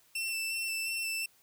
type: tone with vibrato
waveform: sawtooth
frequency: 2678 Hz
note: E7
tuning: 27 cents sharp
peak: -29 dBFS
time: 0.15-1.26 s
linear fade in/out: 5 ms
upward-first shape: square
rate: 2.8 Hz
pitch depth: 12 cents each way
effects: white hiss -65 dBFS RMS until 1.42 s